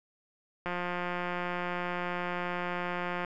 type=click train; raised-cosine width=0.5 ms; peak=-19 dBFS; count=459; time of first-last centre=0.66-3.248 s; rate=177 Hz; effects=none

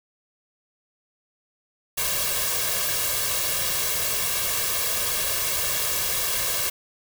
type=noise with comb filter; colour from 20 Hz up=white; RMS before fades=-25 dBFS; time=1.97-6.7 s; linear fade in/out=10 ms; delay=1.8 ms; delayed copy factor=+0.75; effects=none

